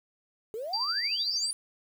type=exponential sweep; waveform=sine; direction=up; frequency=415.3 to 9956 Hz; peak=-33 dBFS; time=0.54-1.53 s; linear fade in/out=0 ms
type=tone with tremolo; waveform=sine; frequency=4699 Hz; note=D8; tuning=in tune; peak=-26 dBFS; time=0.73-1.51 s; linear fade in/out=5 ms; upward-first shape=sine; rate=13 Hz; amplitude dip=45%
effects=9-bit